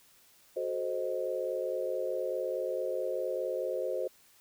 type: chord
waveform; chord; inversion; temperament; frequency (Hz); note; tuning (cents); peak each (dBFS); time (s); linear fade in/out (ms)
sine; F# diminished seventh; none; equal with one note detuned; 370 / 434.7 / 523.3 / 622.3; F#4 / A4 / C5 / Eb5; 0 / -21 / 0 / 0; -37 / -39 / -33 / -38; 0.56-4.08; 10
effects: white hiss -62 dBFS RMS until 4.4 s